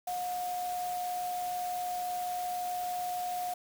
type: tone in noise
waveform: sine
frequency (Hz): 720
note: F#5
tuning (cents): -47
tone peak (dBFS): -32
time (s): 0.07-3.54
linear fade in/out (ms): 5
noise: white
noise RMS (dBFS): -45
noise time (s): 0.07-3.54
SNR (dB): +10
effects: none